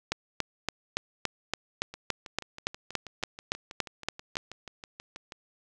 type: two click trains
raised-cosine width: 0.2 ms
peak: -10 / -24 dBFS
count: 16 / 22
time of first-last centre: 0.12-4.369 / 1.94-5.322 s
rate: 3.53 / 6.21 Hz
effects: none